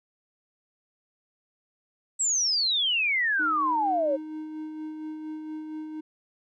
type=exponential sweep; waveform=sine; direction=down; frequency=7930 to 527 Hz; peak=-22 dBFS; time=2.19-4.17 s; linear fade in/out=20 ms
type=tone with tremolo; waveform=triangle; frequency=310.3 Hz; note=D#4; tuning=5 cents flat; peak=-30 dBFS; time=3.39-6.01 s; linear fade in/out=10 ms; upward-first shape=sine; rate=4.3 Hz; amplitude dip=35%
effects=none